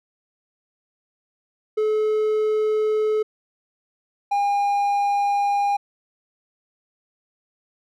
triangle tone pair in turn, 430.2 / 808.8 Hz, A4 / G#5, -39 / -46 cents, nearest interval major seventh, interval 1093 cents, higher second, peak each -16 dBFS, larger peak neither, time 1.77-3.23 / 4.31-5.77 s, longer neither, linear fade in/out 10 ms, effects none

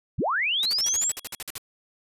sine linear sweep, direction up, 43.65 to 7902 Hz, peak -22 dBFS, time 0.18-1.12 s, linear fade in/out 10 ms
white noise bursts, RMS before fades -33 dBFS, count 13, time 0.63-1.58 s, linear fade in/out 0 ms, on 26 ms, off 51 ms
triangle tone with exponential decay, 3322 Hz, G#7, in tune, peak -28 dBFS, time 0.84-1.4 s, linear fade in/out 2 ms, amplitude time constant 120 ms
effects resampled to 32000 Hz

